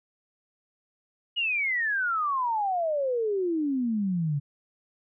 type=exponential sweep; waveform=sine; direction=down; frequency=2920 to 138.59 Hz; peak=-24 dBFS; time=1.36-4.4 s; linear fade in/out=20 ms; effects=none